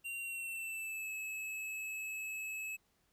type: tone with pitch glide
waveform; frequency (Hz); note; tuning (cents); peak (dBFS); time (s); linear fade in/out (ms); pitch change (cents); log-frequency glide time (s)
square; 2760 to 2590; F7 to E7; -21 to -31; -40; 0.04-2.77; 20; -110; 0.2-1.13
effects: pink hiss -75 dBFS RMS until 3.12 s